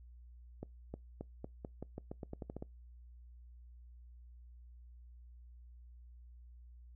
accelerating click train, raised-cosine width 2 ms, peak -29 dBFS, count 14, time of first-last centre 0.63-2.625 s, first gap 310 ms, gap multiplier 0.87, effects noise-tail reverb RT60 0.2 s tail -25 dB re dry + added 60 Hz sine -53 dBFS peak until 6.95 s

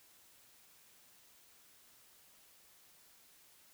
silence, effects white hiss -64 dBFS RMS until 3.73 s

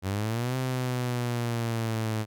sawtooth linear two-way sweep, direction up then down, 92.5 to 130 to 108.2 Hz, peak -23 dBFS, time 0.02-2.26 s, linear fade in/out 50 ms, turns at 0.56 s, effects none

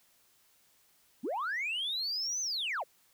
sine linear two-way sweep, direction up then down, 185 to 6240 to 431.9 Hz, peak -30 dBFS, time 1.23-2.84 s, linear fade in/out 20 ms, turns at 2.41 s, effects tanh soft clip ceiling -29 dBFS + white hiss -67 dBFS RMS until 3.13 s

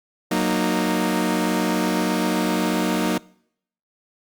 sawtooth chord, D# minor, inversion first, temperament equal with one note detuned, 185 / 233.1 / 308.3 Hz, F#3 / A#3 / D#4, 0 / 0 / -16 cents, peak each -20 dBFS, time 0.31-3.18 s, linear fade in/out 5 ms, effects noise-tail reverb RT60 0.7 s tail -24 dB re dry + Opus 48 kbps

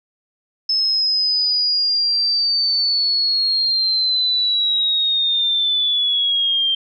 sine linear sweep, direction down, 5220 to 3159 Hz, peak -15 dBFS, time 0.69-6.75 s, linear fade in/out 5 ms, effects none

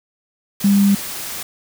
sine tone in noise, 200 Hz, G3, 35 cents sharp, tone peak -10 dBFS, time 0.64-0.95 s, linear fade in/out 5 ms, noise white, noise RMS -28 dBFS, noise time 0.6-1.43 s, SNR +15 dB, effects none

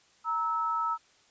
sine tone pair together, 932.3 / 1303.3 Hz, A#5 / E6, 0 / -20 cents, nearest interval tritone, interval 580 cents, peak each -32 / -28 dBFS, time 0.24-0.98 s, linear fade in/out 50 ms, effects white hiss -63 dBFS RMS until 1.3 s + resampled to 16000 Hz

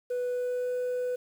sine tone with pitch glide, 493.9 to 497.3 Hz, B4 to B4, 0 to +12 cents, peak -25 dBFS, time 0.1-1.16 s, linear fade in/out 10 ms, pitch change +12 cents, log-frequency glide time 0.31-0.7 s, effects tanh soft clip ceiling -27 dBFS + 9-bit

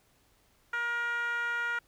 10% pulse tone with band-pass filter, 474 Hz, A#4, 29 cents sharp, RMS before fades -32 dBFS, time 0.73-1.79 s, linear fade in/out 5 ms, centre 1500 Hz, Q 4.1, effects pink hiss -67 dBFS RMS until 1.87 s

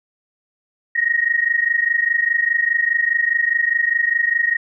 sine tone pair together, 1864.7 / 1889.6 Hz, A#6 / A#6, 0 / +23 cents, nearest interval unison, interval 23 cents, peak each -18 dBFS, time 0.95-4.57 s, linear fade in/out 10 ms, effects none

